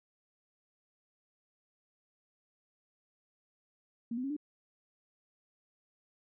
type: tone with pitch steps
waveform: sine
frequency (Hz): 233.1 / 252.7 / 274 / 297.1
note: A#3 / B3 / C#4 / D4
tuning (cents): 0 / +40 / -20 / +20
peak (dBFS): -33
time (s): 4.11-4.366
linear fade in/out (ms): 5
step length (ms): 64
effects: none